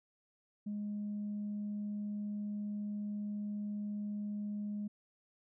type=tone; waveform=sine; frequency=207.3 Hz; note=G#3; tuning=3 cents flat; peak=-35 dBFS; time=0.66-4.88 s; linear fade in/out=10 ms; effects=tanh soft clip ceiling -33 dBFS